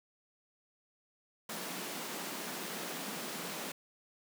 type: high-pass noise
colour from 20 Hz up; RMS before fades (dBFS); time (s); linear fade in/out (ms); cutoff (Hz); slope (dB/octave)
pink; -41; 1.49-3.72; 5; 170; 48
effects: none